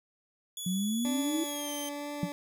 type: tone with pitch glide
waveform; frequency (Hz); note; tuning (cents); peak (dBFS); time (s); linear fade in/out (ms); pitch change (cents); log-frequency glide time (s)
15% pulse; 3403 to 3139; G#7 to G7; +41 to +2; -30; 0.57-1.89; 2; -139; 1.43-1.7
type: exponential sweep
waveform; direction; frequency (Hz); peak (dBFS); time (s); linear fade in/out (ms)
sine; up; 177.3 to 331.1; -28; 0.66-1.44; 5
type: tone with vibrato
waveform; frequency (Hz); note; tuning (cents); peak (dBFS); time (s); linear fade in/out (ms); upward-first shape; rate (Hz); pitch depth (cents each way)
20% pulse; 290.1; D4; -21; -31; 1.05-2.32; 0; triangle; 2.1; 12
type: tone with exponential decay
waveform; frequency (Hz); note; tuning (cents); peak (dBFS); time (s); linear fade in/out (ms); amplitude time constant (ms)
sine; 177.8; F3; +31; -23; 2.23-2.31; 2; 17
effects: none